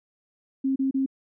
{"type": "tone bursts", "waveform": "sine", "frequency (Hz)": 268, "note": "C4", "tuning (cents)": 42, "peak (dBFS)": -21, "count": 3, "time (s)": [0.64, 1.062], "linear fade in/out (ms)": 10, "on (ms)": 120, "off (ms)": 31, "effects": []}